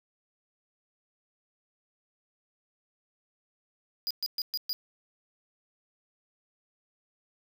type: tone bursts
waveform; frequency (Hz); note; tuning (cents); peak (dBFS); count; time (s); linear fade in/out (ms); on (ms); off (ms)
square; 4900; D#8; -27; -29; 5; 4.07-4.73; 0; 36; 120
effects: none